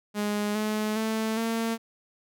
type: tone with pitch steps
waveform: sawtooth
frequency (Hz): 207.7 / 214 / 220.6 / 227.3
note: G#3 / A3 / A3 / A#3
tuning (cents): 0 / -48 / +5 / -43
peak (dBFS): -22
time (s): 0.14-1.78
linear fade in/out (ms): 50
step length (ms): 410
effects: none